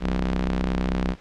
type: ring-modulated tone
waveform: sawtooth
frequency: 64.7 Hz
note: C2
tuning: 19 cents flat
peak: -15 dBFS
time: 0-1.16 s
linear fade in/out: 50 ms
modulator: 115 Hz
effects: pink hiss -50 dBFS RMS until 1.2 s + low-pass 4000 Hz 12 dB/octave